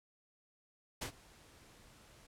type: noise with ADSR envelope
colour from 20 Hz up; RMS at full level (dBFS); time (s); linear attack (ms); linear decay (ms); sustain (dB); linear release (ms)
pink; -37; 1.01-2.27; 11; 91; -24; 10
effects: low-pass 11000 Hz 12 dB/octave